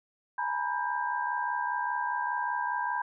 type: tone cluster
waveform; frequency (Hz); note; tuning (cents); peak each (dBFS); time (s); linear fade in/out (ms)
sine; 836 / 918 / 983 / 1591; G#5 / A#5 / B5 / G6; +11 / -27 / -8 / +25; -37 / -36 / -31 / -34; 0.38-3.02; 5
effects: none